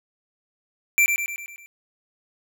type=tone with echo; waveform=square; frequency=2349 Hz; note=D7; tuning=in tune; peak=-15 dBFS; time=0.98-1.06 s; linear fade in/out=0 ms; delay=100 ms; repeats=6; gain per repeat=-5 dB; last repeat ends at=1.66 s; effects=none